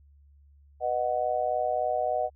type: chord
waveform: sine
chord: B major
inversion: none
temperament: just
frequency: 493.9 / 617.4 / 740.8 Hz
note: B4 / D#5 / F#5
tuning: 0 / -14 / +2 cents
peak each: -33 / -28 / -28 dBFS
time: 0.8-2.3 s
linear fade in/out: 50 ms
effects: added 71 Hz sine -54 dBFS peak until 2.35 s